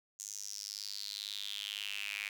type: tone with high-pass filter sweep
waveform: square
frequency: 51 Hz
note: G#1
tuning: 31 cents flat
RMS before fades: -42 dBFS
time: 0.19-2.29 s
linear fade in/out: 5 ms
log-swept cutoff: 6700 to 2300 Hz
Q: 5.9
effects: none